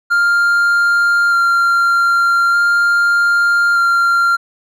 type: tone with vibrato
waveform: triangle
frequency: 1392 Hz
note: F6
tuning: 6 cents flat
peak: -8 dBFS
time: 0.1-4.37 s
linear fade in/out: 20 ms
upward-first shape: square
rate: 0.41 Hz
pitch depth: 9 cents each way
effects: none